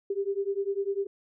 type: beating tone pair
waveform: sine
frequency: 391.6 / 401.6 Hz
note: G4 / G4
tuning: -2 / +42 cents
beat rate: 10 Hz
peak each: -30 dBFS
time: 0.1-1.07 s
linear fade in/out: 5 ms
effects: none